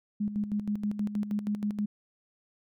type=tone with tremolo; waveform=sine; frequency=207.7 Hz; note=G#3; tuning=in tune; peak=-26 dBFS; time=0.2-1.86 s; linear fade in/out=10 ms; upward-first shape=square; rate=6.3 Hz; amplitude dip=65%; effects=none